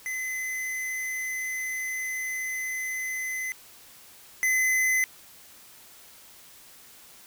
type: tone pair in turn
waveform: square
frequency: 2034 / 2034 Hz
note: C7 / C7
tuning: -50 / -50 cents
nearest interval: unison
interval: 0 cents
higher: neither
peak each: -30 / -22 dBFS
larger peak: second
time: 0.06-3.52 / 4.43-5.04 s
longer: first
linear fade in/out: 0 ms
effects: white hiss -51 dBFS RMS until 7.26 s